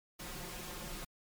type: noise with comb filter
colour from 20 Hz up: pink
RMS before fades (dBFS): -44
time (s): 0.19-1.05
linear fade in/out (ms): 10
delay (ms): 5.6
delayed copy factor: +0.8
effects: MP3 96 kbps